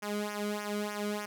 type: tone with flanger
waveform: sawtooth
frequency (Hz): 207.7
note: G#3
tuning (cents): 0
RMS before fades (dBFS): -35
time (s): 0.02-1.26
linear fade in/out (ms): 10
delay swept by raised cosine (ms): 0.24 to 1.16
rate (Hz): 3.3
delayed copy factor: -0.85
effects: none